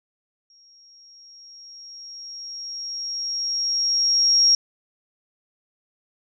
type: tone with exponential growth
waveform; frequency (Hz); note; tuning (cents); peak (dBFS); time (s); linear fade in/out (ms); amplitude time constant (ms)
sine; 5588; F8; 0; -12; 0.5-4.55; 2; 880
effects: none